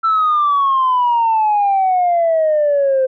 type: exponential sweep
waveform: sine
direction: down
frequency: 1339 to 517 Hz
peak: -10 dBFS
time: 0.03-3.07 s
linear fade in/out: 20 ms
effects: tanh soft clip ceiling -8 dBFS